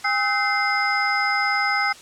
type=tone cluster; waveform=sine; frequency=810 / 1286 / 1524 / 2080 / 5060 Hz; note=G#5 / E6 / G6 / C7 / D#8; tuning=-43 / -43 / -49 / -11 / +28 cents; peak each=-25 / -25 / -26 / -23 / -29 dBFS; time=0.04-1.93 s; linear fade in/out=10 ms; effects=white hiss -44 dBFS RMS until 2.01 s + low-pass 8000 Hz 12 dB/octave